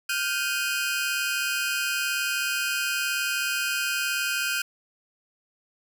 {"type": "tone cluster", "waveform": "sawtooth", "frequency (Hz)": [1412, 1551, 2494], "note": ["F6", "G6", "D#7"], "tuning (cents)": [19, -19, 3], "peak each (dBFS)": -26, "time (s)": [0.09, 4.62], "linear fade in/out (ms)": 5, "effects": []}